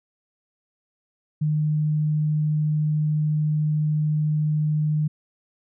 sine tone, 152.3 Hz, D#3, 37 cents flat, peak -19 dBFS, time 1.41-5.08 s, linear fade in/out 10 ms, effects none

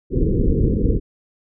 pink low-pass noise, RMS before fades -17 dBFS, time 0.1-1 s, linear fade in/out 50 ms, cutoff 490 Hz, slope 96 dB/octave, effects none

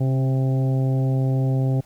harmonic tone with a mistuned harmonic, 132 Hz, C3, 16 cents sharp, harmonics 1 / 2 / 3 / 4 / 5 / 6, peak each -18 / -28 / -33 / -34 / -37 / -40 dBFS, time 0-1.81 s, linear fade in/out 10 ms, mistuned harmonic 2, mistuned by +16 cents, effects pink hiss -55 dBFS RMS until 1.85 s

